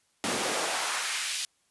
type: noise with high-pass filter sweep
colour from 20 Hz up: pink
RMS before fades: -30 dBFS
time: 0.24-1.45 s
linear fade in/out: 0 ms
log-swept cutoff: 220 to 3400 Hz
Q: 1.1
effects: white hiss -70 dBFS RMS until 1.7 s + resampled to 24000 Hz